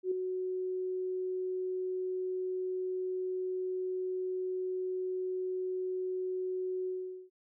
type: tone with ADSR envelope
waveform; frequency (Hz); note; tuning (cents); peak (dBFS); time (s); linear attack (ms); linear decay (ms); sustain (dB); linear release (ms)
sine; 370; F#4; 0; -26; 0.03-7.3; 84; 4; -6; 430
effects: none